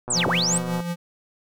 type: click train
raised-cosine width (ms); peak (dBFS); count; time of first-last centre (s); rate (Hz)
1; -19; 90; 0.08-0.804; 123
type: linear two-way sweep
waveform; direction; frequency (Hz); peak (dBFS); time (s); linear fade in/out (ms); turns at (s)
sine; down then up; 8490 to 83.6 to 8490; -20; 0.1-0.58; 5; 0.27
type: tone with tremolo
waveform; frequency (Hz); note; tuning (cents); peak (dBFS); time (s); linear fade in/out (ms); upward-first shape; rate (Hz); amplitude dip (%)
square; 172.9; F3; -17; -23; 0.13-0.96; 50; triangle; 5.3; 60
effects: none